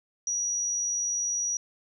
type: tone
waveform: sine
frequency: 5800 Hz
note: F#8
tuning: 35 cents flat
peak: -26 dBFS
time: 0.27-1.57 s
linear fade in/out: 2 ms
effects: none